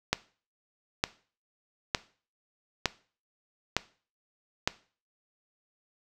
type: click train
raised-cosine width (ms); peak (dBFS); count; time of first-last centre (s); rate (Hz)
0.2; -6; 6; 0.13-4.675; 1.1
effects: noise-tail reverb RT60 0.4 s tail -18 dB re dry